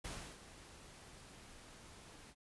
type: noise with ADSR envelope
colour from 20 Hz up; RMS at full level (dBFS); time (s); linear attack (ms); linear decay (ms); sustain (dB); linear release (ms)
pink; -45; 0.04-2.35; 9; 320; -12; 54
effects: resampled to 24000 Hz